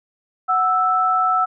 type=tone pair together; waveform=sine; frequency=740 / 1318.5 Hz; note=F#5 / E6; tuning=0 / 0 cents; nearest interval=minor seventh; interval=1000 cents; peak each=-20 / -16 dBFS; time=0.48-1.46 s; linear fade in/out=20 ms; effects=none